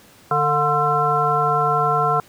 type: harmonic tone with a mistuned harmonic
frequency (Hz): 149.1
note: D3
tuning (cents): +27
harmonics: 1 / 3 / 5 / 7 / 9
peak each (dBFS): -25 / -24 / -21 / -22 / -20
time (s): 0.31-2.2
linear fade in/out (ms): 2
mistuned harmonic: 5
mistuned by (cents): -59
effects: pink hiss -49 dBFS RMS until 2.28 s + high-pass 80 Hz 12 dB/octave